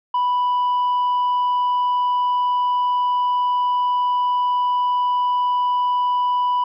sine tone with tanh clipping, 987.8 Hz, B5, in tune, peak -17 dBFS, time 0.14-6.64 s, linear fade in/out 5 ms, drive 2 dB, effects none

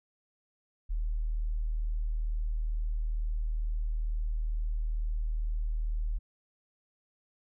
sine tone, 38.89 Hz, D#1, in tune, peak -28 dBFS, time 0.89-6.19 s, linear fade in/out 20 ms, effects none

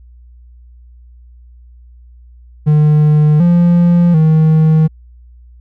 triangle tone with pitch steps, 151.1 / 173.3 / 157.6 Hz, D3 / F3 / D#3, +50 / -13 / +23 cents, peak -4 dBFS, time 2.66-4.88 s, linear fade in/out 20 ms, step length 740 ms, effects added 60 Hz sine -37 dBFS peak until 5.6 s

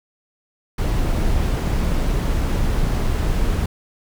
brown noise, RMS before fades -19 dBFS, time 0.78-3.66 s, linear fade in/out 5 ms, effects none

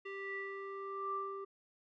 square tone with low-pass filter sweep, 392.7 Hz, G4, 3 cents sharp, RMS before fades -42 dBFS, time 0.05-1.45 s, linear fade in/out 10 ms, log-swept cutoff 2400 to 960 Hz, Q 8.1, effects none

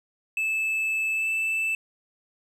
triangle tone with pitch glide, 2620 to 2641 Hz, E7 to E7, -11 to +3 cents, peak -22 dBFS, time 0.37-1.75 s, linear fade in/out 2 ms, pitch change +14 cents, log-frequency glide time 1.13-1.29 s, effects none

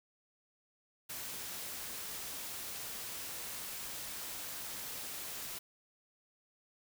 white noise, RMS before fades -43 dBFS, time 1.09-5.59 s, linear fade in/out 10 ms, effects none

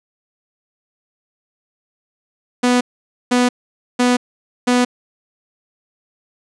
sawtooth tone bursts, 246.9 Hz, B3, in tune, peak -8 dBFS, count 4, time 2.63-4.85 s, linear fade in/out 10 ms, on 180 ms, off 500 ms, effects resampled to 22050 Hz + 8-bit

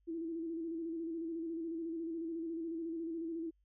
sine tone with vibrato, 329.6 Hz, E4, in tune, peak -37 dBFS, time 0.07-3.51 s, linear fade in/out 20 ms, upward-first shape square, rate 14 Hz, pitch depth 39 cents each way, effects added 50 Hz sine -70 dBFS peak until 3.64 s

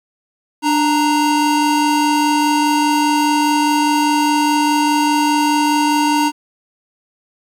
square tone pair together, 295.7 / 932 Hz, D4 / A#5, +12 / -1 cents, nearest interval octave + minor sixth, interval 1987 cents, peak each -16 dBFS, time 0.62-6.32 s, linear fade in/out 50 ms, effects low-pass 11000 Hz 12 dB/octave + 8-bit

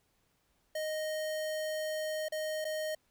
square tone with dropouts, 621 Hz, D#5, 3 cents flat, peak -34 dBFS, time 0.75-2.95 s, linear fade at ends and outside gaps 5 ms, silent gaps 2.285-2.321 / 2.645-2.65 s, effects pink hiss -74 dBFS RMS until 3.1 s

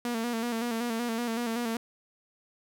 sawtooth tone with vibrato, 233.1 Hz, A#3, in tune, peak -25 dBFS, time 0.05-1.77 s, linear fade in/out 2 ms, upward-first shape square, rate 5.3 Hz, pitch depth 53 cents each way, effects none

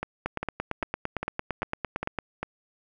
two click trains, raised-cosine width 0.5 ms, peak -15 / -13 dBFS, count 7 / 18, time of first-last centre 0.03-2.43 / 0.26-2.187 s, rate 2.5 / 8.82 Hz, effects none

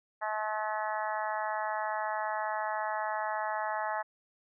harmonic tone, 214.6 Hz, A3, 43 cents flat, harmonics 3 / 4 / 5 / 6 / 7 / 8 / 9, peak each -37 / -34 / -39 / -41 / -44 / -40 / -45 dBFS, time 0.21-4.03 s, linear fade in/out 20 ms, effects none

